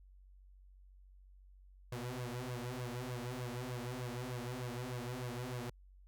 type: tone with flanger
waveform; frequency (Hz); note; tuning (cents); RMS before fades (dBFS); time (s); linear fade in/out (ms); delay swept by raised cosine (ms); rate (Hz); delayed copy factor
sawtooth; 123.6; B2; +2; -42; 1.92-5.7; 5; 1.8 to 6.1; 3.3; +1
effects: added 47 Hz sine -57 dBFS peak until 6.07 s